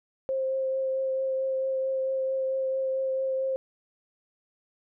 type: tone with vibrato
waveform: sine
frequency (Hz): 529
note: C5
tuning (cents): +19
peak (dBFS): -25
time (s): 0.29-3.56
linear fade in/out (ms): 0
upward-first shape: triangle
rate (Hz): 4.5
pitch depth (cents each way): 13
effects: none